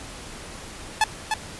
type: tone with echo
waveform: sawtooth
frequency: 865 Hz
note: A5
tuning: 30 cents flat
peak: -12 dBFS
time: 1.01-1.04 s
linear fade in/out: 2 ms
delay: 300 ms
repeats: 1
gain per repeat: -5 dB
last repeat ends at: 1.34 s
effects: pink hiss -39 dBFS RMS until 1.59 s + resampled to 24000 Hz